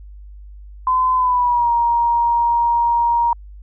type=tone with pitch glide; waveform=sine; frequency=1021 to 941.7 Hz; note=C6 to A#5; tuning=-43 to +17 cents; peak=-13 dBFS; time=0.87-3.33 s; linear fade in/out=2 ms; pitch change=-140 cents; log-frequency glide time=1.15-1.7 s; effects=added 50 Hz sine -35 dBFS peak until 3.62 s